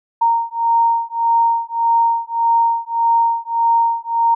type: beating tone pair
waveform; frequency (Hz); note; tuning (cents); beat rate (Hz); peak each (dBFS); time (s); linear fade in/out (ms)
sine; 925 / 926.7; A#5 / A#5; -14 / -10; 1.7; -16; 0.21-4.35; 10
effects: none